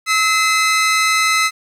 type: tone pair together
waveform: sawtooth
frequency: 1293 / 2053 Hz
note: E6 / C7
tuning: -34 / -33 cents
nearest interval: minor sixth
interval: 801 cents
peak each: -12 dBFS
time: 0.06-1.51 s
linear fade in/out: 50 ms
effects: low-pass 10000 Hz 12 dB/octave + 8-bit